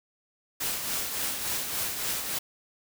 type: noise with tremolo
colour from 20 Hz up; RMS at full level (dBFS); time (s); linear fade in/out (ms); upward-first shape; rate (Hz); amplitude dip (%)
white; -29; 0.6-2.39; 10; triangle; 3.5; 50
effects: none